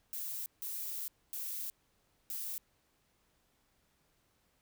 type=noise bursts at uneven times; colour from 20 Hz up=violet; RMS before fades=-40 dBFS; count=4; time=0.13-0.46 / 0.62-1.08 / 1.33-1.7 / 2.3-2.58 s; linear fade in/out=0 ms; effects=pink hiss -74 dBFS RMS until 4.61 s